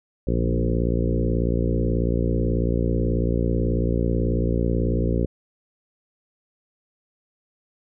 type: harmonic tone with a mistuned harmonic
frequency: 58.27 Hz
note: A#1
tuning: in tune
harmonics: 1 / 2 / 3 / 4 / 5 / 6 / 7 / 8 / 9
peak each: -23 / -26 / -28 / -29 / -30 / -31 / -31 / -32 / -33 dBFS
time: 0.27-5.26 s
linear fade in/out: 5 ms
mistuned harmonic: 3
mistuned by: -16 cents
effects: none